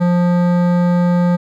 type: tone with hard clipping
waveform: triangle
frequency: 176 Hz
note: F3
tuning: 14 cents sharp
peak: -13 dBFS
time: 0-1.37 s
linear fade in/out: 20 ms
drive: 18 dB
effects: none